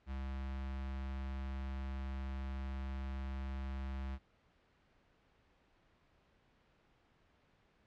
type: tone with notch filter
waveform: square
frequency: 66.7 Hz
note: C2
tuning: 34 cents sharp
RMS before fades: -41 dBFS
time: 0.06-4.19 s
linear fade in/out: 50 ms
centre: 430 Hz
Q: 1.3
effects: pink hiss -71 dBFS RMS until 7.86 s + low-pass 3000 Hz 12 dB/octave